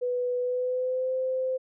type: tone with pitch glide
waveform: sine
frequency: 494.1 to 517.8 Hz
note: B4 to C5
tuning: +1 to -18 cents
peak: -25 dBFS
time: 0.01-1.58 s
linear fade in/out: 20 ms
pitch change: +81 cents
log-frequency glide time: 0.39-1.14 s
effects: none